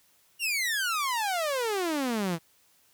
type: exponential sweep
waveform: sawtooth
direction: down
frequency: 2880 to 158.7 Hz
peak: -23 dBFS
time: 0.39-2.39 s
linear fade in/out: 50 ms
effects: white hiss -64 dBFS RMS until 2.93 s